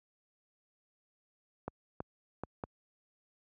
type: clicks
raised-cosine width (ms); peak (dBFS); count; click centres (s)
1; -23; 4; 1.68 / 2.004 / 2.436 / 2.638
effects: high-pass 60 Hz 12 dB/octave